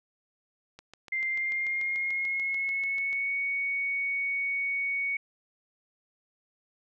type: click train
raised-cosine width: 0.2 ms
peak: -29 dBFS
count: 17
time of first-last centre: 0.79-3.129 s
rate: 6.84 Hz
type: tone with pitch glide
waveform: sine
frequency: 2093 to 2230 Hz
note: C7 to C#7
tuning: 0 to +10 cents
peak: -27 dBFS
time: 1.12-5.17 s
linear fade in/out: 5 ms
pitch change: +110 cents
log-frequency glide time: 1.27-3.35 s
effects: none